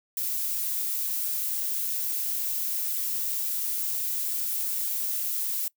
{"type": "noise", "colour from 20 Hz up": "violet", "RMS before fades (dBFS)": -29, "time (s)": [0.17, 5.68], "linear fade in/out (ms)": 2, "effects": ["noise-tail reverb RT60 0.1 s tail -23 dB re dry"]}